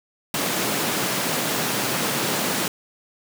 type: high-pass noise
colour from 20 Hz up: pink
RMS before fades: -24 dBFS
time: 0.34-2.68 s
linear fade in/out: 2 ms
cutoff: 150 Hz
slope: 24 dB/octave
effects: none